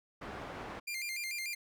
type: low-pass noise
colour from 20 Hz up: white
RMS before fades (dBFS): -44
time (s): 0.21-0.8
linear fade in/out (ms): 10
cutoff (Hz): 1200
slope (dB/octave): 12
type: tone with vibrato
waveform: sawtooth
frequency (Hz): 2245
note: C#7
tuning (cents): +21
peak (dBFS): -33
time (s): 0.87-1.55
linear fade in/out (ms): 10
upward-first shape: square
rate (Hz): 6.8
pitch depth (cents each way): 110
effects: none